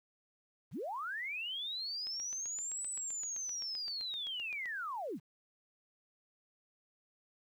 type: linear two-way sweep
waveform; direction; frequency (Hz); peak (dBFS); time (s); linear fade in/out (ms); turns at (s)
sine; up then down; 71.6 to 8100 to 108.7; -37; 0.71-5.2; 50; 2.87
type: click train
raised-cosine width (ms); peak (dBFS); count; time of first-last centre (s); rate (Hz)
0.2; -34; 21; 2.07-4.657; 7.73
effects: 11-bit